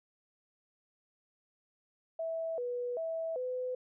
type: tone with pitch steps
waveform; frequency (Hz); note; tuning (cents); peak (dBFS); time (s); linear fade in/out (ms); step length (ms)
sine; 654 / 488.8 / 653 / 505; E5 / B4 / E5 / B4; -14 / -18 / -17 / +39; -33; 2.19-3.75; 5; 390
effects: none